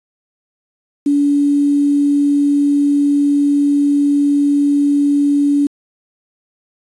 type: tone with quantisation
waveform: sine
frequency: 286.5 Hz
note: D4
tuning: 43 cents flat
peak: -10 dBFS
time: 1.06-5.67 s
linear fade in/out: 5 ms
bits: 6
effects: resampled to 24000 Hz